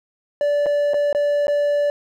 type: tone with dropouts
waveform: triangle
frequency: 581 Hz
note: D5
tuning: 19 cents flat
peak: -14 dBFS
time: 0.41-1.9 s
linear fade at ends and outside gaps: 1 ms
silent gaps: 0.66-0.665 / 0.935-0.942 / 1.128-1.148 / 1.47-1.481 s
effects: none